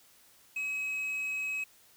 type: tone with quantisation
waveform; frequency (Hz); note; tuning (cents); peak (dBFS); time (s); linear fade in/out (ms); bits
triangle; 2553; D#7; +44; -30; 0.56-1.64; 5; 9
effects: white hiss -61 dBFS RMS until 1.96 s